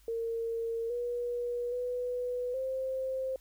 sine tone with pitch steps, 458.6 / 482.5 / 493.9 / 525 Hz, A#4 / B4 / B4 / C5, -28 / -40 / 0 / +6 cents, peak -31 dBFS, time 0.08-3.36 s, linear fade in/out 2 ms, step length 820 ms, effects added 50 Hz sine -59 dBFS peak until 3.4 s + white hiss -66 dBFS RMS until 3.4 s

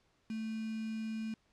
sine tone with quantisation, 220.7 Hz, A3, 5 cents sharp, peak -36 dBFS, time 0.3-1.34 s, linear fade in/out 2 ms, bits 8, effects pink hiss -73 dBFS RMS until 1.52 s + low-pass 6000 Hz 12 dB/octave

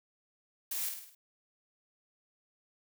blue noise with echo, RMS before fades -36 dBFS, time 0.71-0.89 s, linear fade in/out 5 ms, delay 52 ms, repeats 5, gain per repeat -5 dB, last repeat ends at 1.15 s, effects none

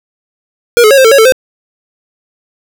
square tone with pitch steps, 476.1 / 427.7 / 550 / 526 / 448.1 / 553 / 443.1 / 518 Hz, A#4 / A4 / C#5 / C5 / A4 / C#5 / A4 / C5, +37 / -49 / -14 / +9 / +32 / -4 / +12 / -17 cents, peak -3 dBFS, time 0.77-1.322 s, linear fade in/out 0 ms, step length 69 ms, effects none

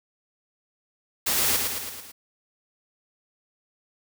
white noise with echo, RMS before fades -24 dBFS, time 1.26-1.57 s, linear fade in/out 10 ms, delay 110 ms, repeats 5, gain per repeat -4 dB, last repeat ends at 2.12 s, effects none

